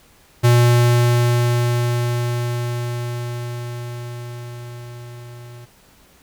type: tone with level ramp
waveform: square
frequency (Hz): 120.4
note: B2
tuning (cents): -44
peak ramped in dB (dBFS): -10 to -37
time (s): 0.43-5.66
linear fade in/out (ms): 20
effects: pink hiss -52 dBFS RMS until 6.22 s